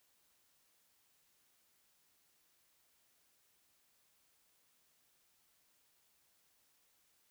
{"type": "silence", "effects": ["white hiss -74 dBFS RMS until 7.3 s"]}